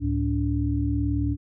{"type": "tone cluster", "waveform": "sine", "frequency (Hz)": [70, 108.5, 287.9], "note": ["C#2", "A2", "D4"], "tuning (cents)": [18, -24, -34], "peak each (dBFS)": -26, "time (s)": [0, 1.37], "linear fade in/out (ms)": 50, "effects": []}